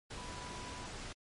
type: tone in noise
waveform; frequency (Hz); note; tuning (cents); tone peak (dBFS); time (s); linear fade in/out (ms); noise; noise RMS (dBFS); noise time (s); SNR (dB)
sine; 987.8; B5; 0; -49; 0.17-0.87; 10; pink; -45; 0.1-1.13; -7
effects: low-pass 8000 Hz 12 dB/octave + MP3 48 kbps